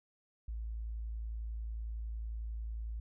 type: tone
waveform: sine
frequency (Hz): 55.5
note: A1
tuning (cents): +16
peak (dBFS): -37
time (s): 0.48-3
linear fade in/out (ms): 5
effects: none